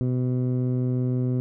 15% pulse tone with low-pass filter, 126.1 Hz, B2, 36 cents sharp, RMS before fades -24 dBFS, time 0.01-1.4 s, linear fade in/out 0 ms, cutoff 260 Hz, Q 0.54, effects none

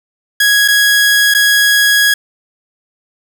sawtooth tone with dropouts, 1661.2 Hz, G#6, in tune, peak -4 dBFS, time 0.4-2.14 s, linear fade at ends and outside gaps 5 ms, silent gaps 0.679-0.683 / 1.34-1.347 s, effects none

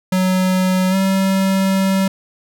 square tone with pitch glide, 185.6 to 192.26 Hz, F#3 to G3, +6 to -33 cents, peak -14 dBFS, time 0.12-2.08 s, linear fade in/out 5 ms, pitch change +61 cents, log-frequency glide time 0.9-0.95 s, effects none

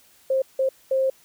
sine tone bursts at uneven times, 530 Hz, C5, 22 cents sharp, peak -18 dBFS, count 3, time 0.3-0.42 / 0.59-0.69 / 0.91-1.1 s, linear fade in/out 5 ms, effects white hiss -56 dBFS RMS until 1.24 s

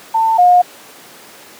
sine tone pair in turn, 895 / 715.8 Hz, A5 / F5, +29 / +42 cents, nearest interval major third, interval 387 cents, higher first, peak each -10 / -5 dBFS, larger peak second, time 0.14-0.38 / 0.38-0.62 s, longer neither, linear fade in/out 10 ms, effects pink hiss -38 dBFS RMS until 1.59 s + high-pass 300 Hz 12 dB/octave

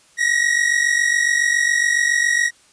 45% pulse tone pair together, 1874.8 / 1922 Hz, A#6 / B6, +9 / -48 cents, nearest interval unison, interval 43 cents, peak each -18 dBFS, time 0.17-2.51 s, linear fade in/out 50 ms, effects white hiss -53 dBFS RMS until 2.72 s + resampled to 22050 Hz

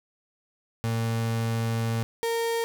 35% pulse tone pair in turn, 114.2 / 461.3 Hz, A#2 / A#4, -35 / -18 cents, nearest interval 2 octaves, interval 2417 cents, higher second, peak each -23 dBFS, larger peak neither, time 0.84-2.03 / 2.23-2.64 s, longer first, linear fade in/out 0 ms, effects none

